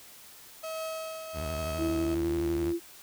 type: tone with tremolo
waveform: 35% pulse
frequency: 641 Hz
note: E5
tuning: 49 cents flat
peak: -31 dBFS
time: 0.63-2.15 s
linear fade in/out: 10 ms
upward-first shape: triangle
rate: 1.2 Hz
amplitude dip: 55%
type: tone with vibrato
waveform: sawtooth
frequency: 77.78 Hz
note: D#2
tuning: in tune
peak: -30 dBFS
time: 1.33-2.74 s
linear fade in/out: 50 ms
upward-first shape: square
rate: 12 Hz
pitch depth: 130 cents each way
type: tone with pitch glide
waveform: sine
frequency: 329.6 to 341 Hz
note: E4 to F4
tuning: 0 to -41 cents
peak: -27 dBFS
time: 1.77-2.8 s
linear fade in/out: 50 ms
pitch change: +59 cents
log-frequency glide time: 1.97-2.32 s
effects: white hiss -51 dBFS RMS until 3.02 s